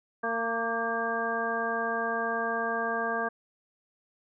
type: harmonic tone with a mistuned harmonic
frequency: 229 Hz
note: A#3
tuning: 31 cents flat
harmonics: 1 / 2 / 3 / 4 / 5 / 7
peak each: -38 / -34 / -33 / -38 / -34 / -32 dBFS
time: 0.23-3.29 s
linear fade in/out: 10 ms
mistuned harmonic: 5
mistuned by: +31 cents
effects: none